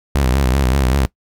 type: tone with vibrato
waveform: sawtooth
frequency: 65.8 Hz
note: C2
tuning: 10 cents sharp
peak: -9 dBFS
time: 0.15-1.06 s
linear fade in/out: 0 ms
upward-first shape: sine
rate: 5.2 Hz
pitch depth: 120 cents each way
effects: noise-tail reverb RT60 0.1 s tail -20 dB re dry